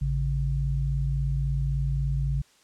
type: tone pair together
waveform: sine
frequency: 54.96 / 138.59 Hz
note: A1 / C#3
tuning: -1 / 0 cents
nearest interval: octave + major third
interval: 1601 cents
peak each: -26 dBFS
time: 0.01-2.42 s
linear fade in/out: 10 ms
effects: white hiss -60 dBFS RMS until 2.63 s + low-pass 8000 Hz 12 dB/octave